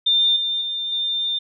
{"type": "tone with level steps", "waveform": "sine", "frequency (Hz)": 3603, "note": "A7", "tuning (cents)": 40, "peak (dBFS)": [-14, -20, -23, -20], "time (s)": [0.06, 1.39], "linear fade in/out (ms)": 10, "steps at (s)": [0.36, 0.61, 0.92], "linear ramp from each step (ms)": 5, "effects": []}